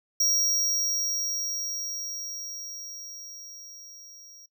square tone with level ramp, 5650 Hz, F8, 19 cents sharp, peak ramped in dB -21 to -48 dBFS, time 0.2-4.46 s, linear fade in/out 5 ms, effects noise-tail reverb RT60 0.1 s tail -20 dB re dry

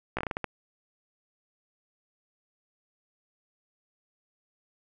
slowing click train, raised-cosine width 0.5 ms, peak -15 dBFS, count 8, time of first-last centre 0.17-0.443 s, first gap 16 ms, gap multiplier 1.29, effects none

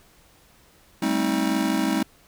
square chord, A half-diminished seventh, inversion third, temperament just, 198 / 220 / 264 / 316.8 Hz, G3 / A3 / C4 / Eb4, +18 / 0 / +16 / +31 cents, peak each -28 / -29 / -27 / -26 dBFS, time 1.02-2.03 s, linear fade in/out 5 ms, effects pink hiss -56 dBFS RMS until 2.27 s

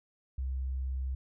sine tone, 65.41 Hz, C2, in tune, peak -31 dBFS, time 0.38-1.15 s, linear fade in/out 5 ms, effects none

